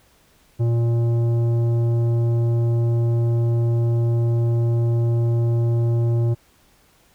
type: tone with tanh clipping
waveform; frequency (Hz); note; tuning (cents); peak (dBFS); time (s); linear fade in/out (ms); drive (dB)
triangle; 117.1; A#2; +8; -18; 0.59-6.35; 20; 15
effects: pink hiss -57 dBFS RMS until 7.14 s